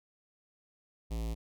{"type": "tone with notch filter", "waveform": "square", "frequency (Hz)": 55.9, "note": "A1", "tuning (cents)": 28, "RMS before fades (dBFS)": -35, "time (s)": [1.1, 1.35], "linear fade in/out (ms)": 20, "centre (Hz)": 1500, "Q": 0.88, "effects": []}